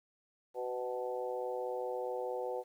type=harmonic tone with a mistuned harmonic; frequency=124.8 Hz; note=B2; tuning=19 cents sharp; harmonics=3 / 4 / 5 / 6 / 7; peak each=-42 / -37 / -46 / -44 / -45 dBFS; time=0.54-2.64 s; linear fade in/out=50 ms; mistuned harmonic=5; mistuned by=-22 cents; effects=11-bit